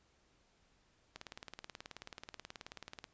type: click train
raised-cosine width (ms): 0.2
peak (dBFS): -28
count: 36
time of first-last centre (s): 1.16-3.042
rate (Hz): 18.6
effects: pink hiss -72 dBFS RMS until 3.13 s + resampled to 16000 Hz